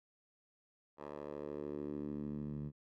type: tone with band-pass filter sweep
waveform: 10% pulse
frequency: 73.42 Hz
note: D2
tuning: in tune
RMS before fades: -43 dBFS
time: 0.97-2.72 s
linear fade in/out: 50 ms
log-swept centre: 760 to 150 Hz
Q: 2
effects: none

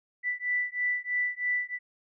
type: beating tone pair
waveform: sine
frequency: 1975.5 / 1978.6 Hz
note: B6 / B6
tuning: 0 / +3 cents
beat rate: 3.1 Hz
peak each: -30 dBFS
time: 0.23-1.79 s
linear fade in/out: 50 ms
effects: none

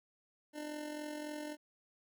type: tone with amplitude modulation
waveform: 25% pulse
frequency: 300 Hz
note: D4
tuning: 37 cents sharp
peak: -35 dBFS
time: 0.53-1.57 s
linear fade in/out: 50 ms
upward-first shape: sine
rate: 43.6 Hz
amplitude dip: 50%
effects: none

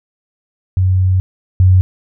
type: tone pair in turn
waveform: sine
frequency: 93.1 / 92.63 Hz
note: F#2 / F#2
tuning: +11 / +2 cents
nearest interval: unison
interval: 9 cents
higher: first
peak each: -9 / -5 dBFS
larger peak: second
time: 0.77-1.2 / 1.6-1.81 s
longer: first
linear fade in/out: 0 ms
effects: none

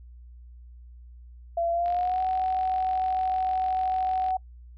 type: tone with pitch glide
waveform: sine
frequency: 679 to 749.1 Hz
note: F5 to F#5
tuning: -49 to +21 cents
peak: -23 dBFS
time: 1.57-4.37 s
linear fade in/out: 5 ms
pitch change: +170 cents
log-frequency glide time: 1.72-2.21 s
type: click train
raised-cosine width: 0.3 ms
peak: -29 dBFS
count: 115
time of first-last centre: 1.86-4.306 s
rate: 46.6 Hz
effects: noise-tail reverb RT60 0.1 s tail -26 dB re dry + added 60 Hz sine -44 dBFS peak until 4.77 s

